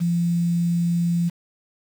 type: tone with quantisation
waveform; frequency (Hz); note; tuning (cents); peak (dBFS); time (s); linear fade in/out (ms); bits
sine; 171.5; F3; -31; -18; 0-1.3; 20; 7
effects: none